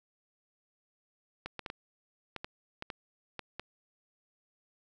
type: clicks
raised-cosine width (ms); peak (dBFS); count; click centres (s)
0.3; -22; 10; 1.46 / 1.593 / 1.662 / 1.701 / 2.363 / 2.445 / 2.824 / 2.902 / 3.393 / 3.596
effects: none